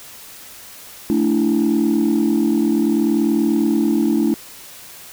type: chord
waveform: sine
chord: A suspended fourth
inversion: none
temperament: equal with one note detuned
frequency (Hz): 220 / 289 / 329.6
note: A3 / D4 / E4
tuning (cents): 0 / -28 / 0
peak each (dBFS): -17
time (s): 1.1-4.34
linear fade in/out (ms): 0
effects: tanh soft clip ceiling -9 dBFS + white hiss -39 dBFS RMS until 5.12 s